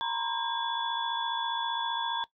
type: tone cluster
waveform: sine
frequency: 927 / 982 / 1056 / 1609 / 3426 Hz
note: A#5 / B5 / C6 / G6 / A7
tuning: -10 / -10 / +16 / +45 / -47 cents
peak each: -32 / -40 / -40 / -40 / -35 dBFS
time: 0.01-2.24 s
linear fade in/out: 0 ms
effects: noise-tail reverb RT60 0.1 s tail -17 dB re dry